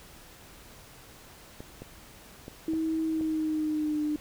clicks, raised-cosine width 2 ms, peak -27 dBFS, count 5, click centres 1.605 / 1.82 / 2.481 / 2.735 / 3.211 s
sine tone with pitch glide, 320.3 to 300.6 Hz, E4 to D4, -50 to +40 cents, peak -26 dBFS, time 2.68-4.16 s, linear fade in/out 2 ms, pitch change -110 cents, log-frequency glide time 3.04-4.02 s
effects pink hiss -51 dBFS RMS until 4.2 s

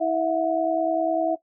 sine tone cluster, 324.8 / 654 / 724 Hz, E4 / E5 / F#5, -26 / -14 / -38 cents, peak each -26 / -22 / -26 dBFS, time 0-1.36 s, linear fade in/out 20 ms, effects noise-tail reverb RT60 0.1 s tail -17 dB re dry

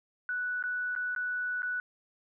sine tone with dropouts, 1480 Hz, F#6, in tune, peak -30 dBFS, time 0.29-1.8 s, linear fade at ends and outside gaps 1 ms, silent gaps 0.626-0.638 / 0.952-0.962 / 1.15-1.162 / 1.621-1.63 s, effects none

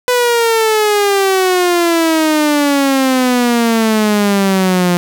sawtooth exponential sweep, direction down, 499.1 to 174.61 Hz, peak -6 dBFS, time 0.08-4.97 s, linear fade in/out 0 ms, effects none

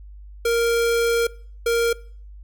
square tone bursts at uneven times, 466.2 Hz, A#4, in tune, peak -18 dBFS, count 2, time 0.45-1.27 / 1.66-1.93 s, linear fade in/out 5 ms, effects noise-tail reverb RT60 0.5 s tail -22 dB re dry + added 50 Hz sine -38 dBFS peak until 2.43 s

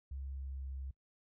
sine tone with pitch glide, 67.7 to 66.88 Hz, C#2 to C2, -40 to +39 cents, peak -40 dBFS, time 0.11-0.91 s, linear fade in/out 5 ms, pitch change -21 cents, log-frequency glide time 0.32-0.68 s, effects noise-tail reverb RT60 0.1 s tail -22 dB re dry

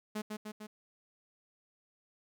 sawtooth tone with echo, 212.9 Hz, G#3, 43 cents sharp, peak -31 dBFS, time 0.15-0.22 s, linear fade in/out 10 ms, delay 150 ms, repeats 3, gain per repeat -3 dB, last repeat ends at 0.67 s, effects none

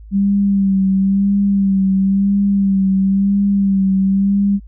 sine tone with vibrato, 196 Hz, G3, in tune, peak -11 dBFS, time 0.11-4.6 s, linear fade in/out 50 ms, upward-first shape sine, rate 0.98 Hz, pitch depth 38 cents each way, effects added 53 Hz sine -34 dBFS peak until 4.67 s

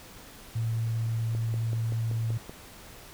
sine tone, 113.6 Hz, A#2, 44 cents flat, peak -26 dBFS, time 0.55-2.38 s, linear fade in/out 10 ms
click train, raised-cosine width 2 ms, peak -26 dBFS, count 7, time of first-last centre 1.35-2.495 s, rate 5.24 Hz
effects pink hiss -48 dBFS RMS until 3.13 s

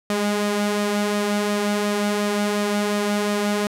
sawtooth tone with flanger, 206.4 Hz, G#3, 10 cents flat, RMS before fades -22 dBFS, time 0.1-3.67 s, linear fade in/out 2 ms, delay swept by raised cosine 1.6 to 3.5 ms, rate 2.8 Hz, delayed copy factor +0.5, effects low-pass 12000 Hz 12 dB/octave

